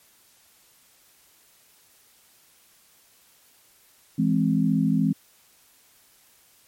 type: chord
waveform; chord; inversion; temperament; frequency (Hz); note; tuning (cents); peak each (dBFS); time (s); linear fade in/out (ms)
sine; E augmented; none; equal; 164.81 / 207.7 / 261.6; E3 / G#3 / B#3; 0 / 0 / 0; -23; 4.18-5.13; 10
effects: white hiss -58 dBFS RMS until 6.67 s + MP3 64 kbps